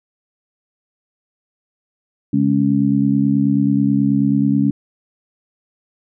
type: harmonic tone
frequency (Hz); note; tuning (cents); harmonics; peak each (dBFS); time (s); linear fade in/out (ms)
69.3; C#2; 0; 2 / 3 / 4; -20 / -16 / -16; 2.33-4.71; 5
effects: none